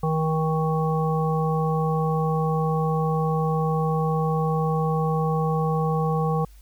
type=harmonic tone; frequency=158.4 Hz; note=D#3; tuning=31 cents sharp; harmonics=1 / 3 / 5 / 7; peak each=-22 / -27 / -29 / -30 dBFS; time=0.03-6.45 s; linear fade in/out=5 ms; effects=added 50 Hz sine -45 dBFS peak until 6.61 s + white hiss -59 dBFS RMS until 6.61 s